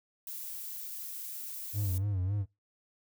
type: noise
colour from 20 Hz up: violet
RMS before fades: -41 dBFS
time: 0.27-1.98 s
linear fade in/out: 2 ms
type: tone with vibrato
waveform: triangle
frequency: 96.8 Hz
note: G2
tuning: 21 cents flat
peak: -27 dBFS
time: 1.73-2.46 s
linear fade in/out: 50 ms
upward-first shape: sine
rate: 3.6 Hz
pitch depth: 120 cents each way
effects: noise-tail reverb RT60 0.2 s tail -20 dB re dry